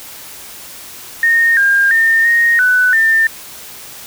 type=tone with pitch steps; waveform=sine; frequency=1842 / 1607 / 1816 / 1862 / 1495 / 1797 Hz; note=A#6 / G6 / A#6 / A#6 / F#6 / A6; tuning=-21 / +43 / -46 / -2 / +17 / +36 cents; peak=-8 dBFS; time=1.23-3.27 s; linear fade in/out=2 ms; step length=340 ms; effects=white hiss -33 dBFS RMS until 4.06 s